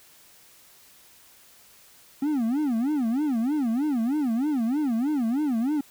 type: tone with vibrato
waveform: triangle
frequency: 261.6 Hz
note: C4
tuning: in tune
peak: -20 dBFS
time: 2.22-5.81 s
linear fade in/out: 5 ms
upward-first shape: sine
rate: 3.2 Hz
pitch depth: 280 cents each way
effects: white hiss -54 dBFS RMS until 5.9 s